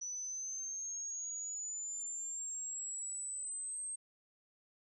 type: linear sweep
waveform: sine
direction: up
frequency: 5920 to 8400 Hz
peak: -39 dBFS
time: 0.01-3.96 s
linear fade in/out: 10 ms
effects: none